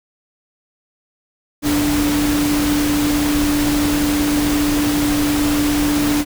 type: tone in noise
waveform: sine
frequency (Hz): 293.7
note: D4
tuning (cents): 0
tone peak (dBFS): -15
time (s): 1.62-6.25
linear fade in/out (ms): 50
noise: pink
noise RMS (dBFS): -22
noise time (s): 1.62-6.25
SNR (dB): +4
effects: none